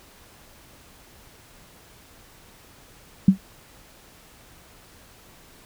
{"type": "tone with exponential decay", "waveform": "sine", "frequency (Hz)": 191.4, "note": "G3", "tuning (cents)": -41, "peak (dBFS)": -6, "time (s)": [3.28, 3.38], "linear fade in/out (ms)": 5, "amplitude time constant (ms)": 21, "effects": ["pink hiss -51 dBFS RMS until 5.65 s"]}